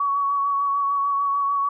sine tone with vibrato, 1124 Hz, C#6, 24 cents sharp, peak -19 dBFS, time 0-1.69 s, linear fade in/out 5 ms, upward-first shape sine, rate 6.7 Hz, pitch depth 21 cents each way, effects none

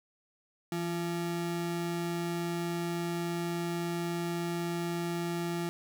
square ring-modulated tone, 256.5 Hz, C4, 34 cents flat, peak -29 dBFS, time 0.72-5.69 s, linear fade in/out 0 ms, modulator 88.2 Hz, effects none

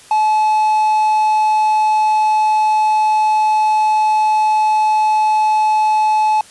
triangle tone with quantisation, 860 Hz, A5, 40 cents flat, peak -9 dBFS, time 0.11-6.41 s, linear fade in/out 2 ms, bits 6, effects white hiss -42 dBFS RMS until 6.5 s + resampled to 24000 Hz

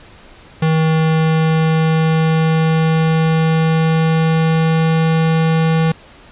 square tone with pitch glide, 159.5 to 161.45 Hz, D#3 to E3, +43 to -36 cents, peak -12 dBFS, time 0.62-5.92 s, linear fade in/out 5 ms, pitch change +21 cents, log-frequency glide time 0.98-5.02 s, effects pink hiss -42 dBFS RMS until 6.31 s + resampled to 8000 Hz

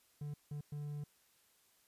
triangle tone bursts at uneven times, 146.83 Hz, D3, in tune, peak -38 dBFS, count 3, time 0.21-0.34 / 0.51-0.61 / 0.72-1.04 s, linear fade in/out 5 ms, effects white hiss -71 dBFS RMS until 1.87 s + resampled to 32000 Hz

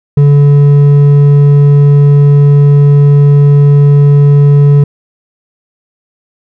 sine tone with hard clipping, 143.6 Hz, D3, 39 cents flat, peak -3 dBFS, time 0.17-4.84 s, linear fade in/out 5 ms, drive 5 dB, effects none

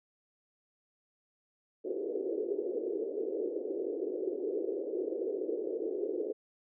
pink band-pass noise, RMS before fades -35 dBFS, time 1.84-6.33 s, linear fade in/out 20 ms, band 350 to 470 Hz, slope 48 dB/octave, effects none

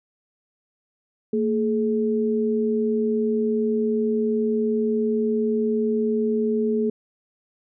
sine tone pair together, 227.1 / 424.4 Hz, A#3 / G#4, -45 / +38 cents, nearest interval major seventh, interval 1083 cents, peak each -22 dBFS, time 1.33-6.9 s, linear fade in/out 5 ms, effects none

